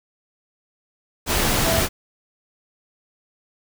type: tone in noise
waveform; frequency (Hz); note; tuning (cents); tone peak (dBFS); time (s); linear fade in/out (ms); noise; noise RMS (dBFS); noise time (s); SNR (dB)
sine; 659.3; E5; 0; -22; 1.63-1.84; 50; pink; -20; 1.26-1.89; -5
effects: none